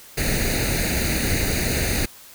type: noise with comb filter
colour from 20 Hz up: pink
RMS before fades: -22 dBFS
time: 0.17-2.06 s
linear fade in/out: 10 ms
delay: 0.46 ms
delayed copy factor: +0.8
effects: white hiss -45 dBFS RMS until 2.34 s